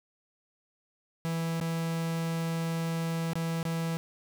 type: tone with dropouts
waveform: 45% pulse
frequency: 164.81 Hz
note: E3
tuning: in tune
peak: -29 dBFS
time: 1.25-3.97 s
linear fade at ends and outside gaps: 0 ms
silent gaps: 1.601-1.612 / 3.333-3.355 / 3.629-3.652 s
effects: none